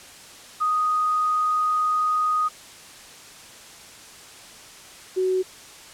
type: tone pair in turn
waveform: sine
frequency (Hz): 1244.5 / 372.9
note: D#6 / F#4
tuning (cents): 0 / +14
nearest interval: octave + major sixth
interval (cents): 2086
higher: first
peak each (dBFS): -19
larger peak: neither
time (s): 0.6-2.49 / 5.16-5.43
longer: first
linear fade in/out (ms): 20
effects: white hiss -44 dBFS RMS until 5.93 s + low-pass 9000 Hz 12 dB/octave